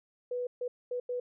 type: tone bursts at uneven times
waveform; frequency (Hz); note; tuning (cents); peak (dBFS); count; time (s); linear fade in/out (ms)
sine; 492.8; B4; -4; -31; 4; 0.31-0.47 / 0.61-0.68 / 0.91-1 / 1.09-1.2; 5
effects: none